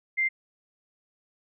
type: tone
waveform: sine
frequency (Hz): 2093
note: C7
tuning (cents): 0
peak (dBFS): -22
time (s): 0.17-0.29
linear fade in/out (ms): 20
effects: none